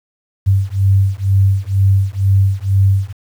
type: beating tone pair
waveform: sine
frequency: 96.4 / 98.5 Hz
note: G2 / G2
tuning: -28 / +9 cents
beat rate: 2.1 Hz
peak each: -13 dBFS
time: 0.46-3.13 s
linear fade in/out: 20 ms
effects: 7-bit